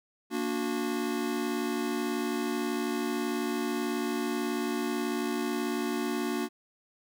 square chord, Bb augmented, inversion none, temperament just, 233.1 / 291.4 / 364.2 Hz, Bb3 / D4 / F#4, 0 / -13 / -27 cents, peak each -34 dBFS, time 0.3-6.49 s, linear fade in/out 50 ms, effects none

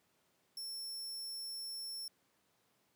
sawtooth tone, 5400 Hz, E8, 41 cents sharp, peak -39 dBFS, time 0.57-2.08 s, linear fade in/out 2 ms, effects pink hiss -75 dBFS RMS until 2.95 s + high-pass 150 Hz 12 dB/octave

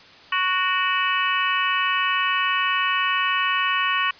harmonic tone with a mistuned harmonic, 370 Hz, F#4, in tune, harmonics 3 / 4 / 5 / 6 / 7 / 8, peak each -23 / -28 / -26 / -32 / -27 / -27 dBFS, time 0.32-4.11 s, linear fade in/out 5 ms, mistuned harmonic 6, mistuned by +59 cents, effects white hiss -47 dBFS RMS until 4.19 s + resampled to 11025 Hz

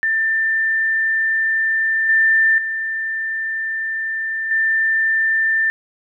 sine tone with level steps, 1786 Hz, A6, 25 cents sharp, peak -15 / -11 / -20 / -14 dBFS, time 0.03-5.7 s, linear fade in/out 0 ms, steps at 2.09 / 2.58 / 4.51 s, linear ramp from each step 2 ms, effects none

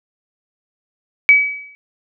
sine tone with exponential decay, 2280 Hz, C#7, 48 cents sharp, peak -3 dBFS, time 1.29-1.75 s, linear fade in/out 0 ms, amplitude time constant 100 ms, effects none

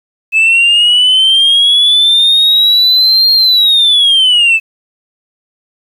sine linear two-way sweep, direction up then down, 2600 to 4236 to 2600 Hz, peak -3 dBFS, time 0.32-4.6 s, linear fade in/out 50 ms, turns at 3.33 s, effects tanh soft clip ceiling -3 dBFS + 7-bit

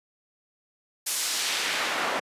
pink noise with band-pass filter sweep, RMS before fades -28 dBFS, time 1.06-2.2 s, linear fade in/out 10 ms, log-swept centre 9500 to 960 Hz, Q 0.78, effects high-pass 200 Hz 12 dB/octave + resampled to 32000 Hz

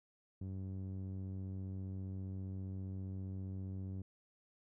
sawtooth tone with low-pass filter, 95 Hz, F#2, 46 cents sharp, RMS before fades -43 dBFS, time 0.41-4.02 s, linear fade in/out 5 ms, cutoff 250 Hz, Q 0.88, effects none

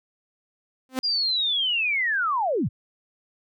sawtooth tone with exponential growth, 259.6 Hz, C4, 13 cents flat, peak -16 dBFS, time 0.89-0.99 s, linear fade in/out 0 ms, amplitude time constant 20 ms
sine linear sweep, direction down, 4898 to 70 Hz, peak -21 dBFS, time 1.03-2.69 s, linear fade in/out 20 ms
effects none

